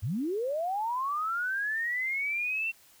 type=linear sweep; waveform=sine; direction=up; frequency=82.41 to 2722 Hz; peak=-28 dBFS; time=0.02-2.72 s; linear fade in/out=20 ms; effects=white hiss -59 dBFS RMS until 3 s